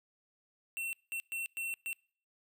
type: tone bursts at uneven times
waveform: square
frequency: 2709 Hz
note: E7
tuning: 47 cents sharp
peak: -36 dBFS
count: 5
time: 0.77-0.93 / 1.12-1.2 / 1.32-1.46 / 1.57-1.74 / 1.86-1.93 s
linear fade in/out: 0 ms
effects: noise-tail reverb RT60 0.5 s tail -26 dB re dry